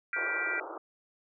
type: chord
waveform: sine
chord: G dominant seventh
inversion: third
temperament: just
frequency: 1411.2 / 1568 / 1960 / 2352 Hz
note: F6 / G6 / B6 / D7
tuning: +18 / 0 / -14 / +2 cents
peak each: -34 / -36 / -35 / -35 dBFS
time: 0.13-0.6 s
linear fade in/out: 2 ms
type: band-pass noise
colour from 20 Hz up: pink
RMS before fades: -41 dBFS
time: 0.16-0.78 s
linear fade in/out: 5 ms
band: 320 to 1400 Hz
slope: 96 dB/octave
effects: none